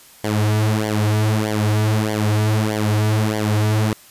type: tone with flanger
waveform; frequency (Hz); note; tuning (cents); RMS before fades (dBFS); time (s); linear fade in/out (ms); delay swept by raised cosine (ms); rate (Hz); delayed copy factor
sawtooth; 107; A2; -48; -18; 0.24-3.93; 0; 0.76 to 5.66; 1.6; -0.9
effects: white hiss -46 dBFS RMS until 4.1 s + resampled to 32000 Hz